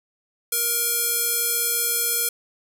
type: tone with band-pass filter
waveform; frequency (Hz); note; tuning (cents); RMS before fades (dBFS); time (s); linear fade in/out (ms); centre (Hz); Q
square; 470.6; A#4; +16; -23; 0.52-2.29; 5; 12000; 1.7
effects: none